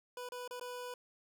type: tone with dropouts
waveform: 25% pulse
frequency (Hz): 493.9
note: B4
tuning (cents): 0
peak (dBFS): -38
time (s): 0.17-0.94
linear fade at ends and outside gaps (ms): 2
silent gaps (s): 0.289-0.32 / 0.477-0.509 / 0.597-0.611
effects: none